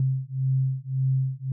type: beating tone pair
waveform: sine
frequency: 131.4 / 133.2 Hz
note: C3 / C3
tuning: +8 / +31 cents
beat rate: 1.8 Hz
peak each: -25 / -25 dBFS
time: 0-1.52 s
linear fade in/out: 2 ms
effects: none